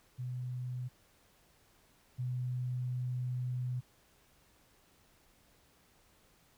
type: tone pair in turn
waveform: sine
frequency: 125.3 / 125.3 Hz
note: B2 / B2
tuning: +25 / +25 cents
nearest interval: unison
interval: 0 cents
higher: neither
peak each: -36 / -33 dBFS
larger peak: second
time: 0.18-0.89 / 2.18-3.81 s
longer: second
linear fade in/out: 20 ms
effects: pink hiss -67 dBFS RMS until 6.57 s